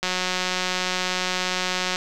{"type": "click train", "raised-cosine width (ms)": 0.2, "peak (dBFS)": -7, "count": 354, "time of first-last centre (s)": [0.03, 1.959], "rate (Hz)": 183, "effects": []}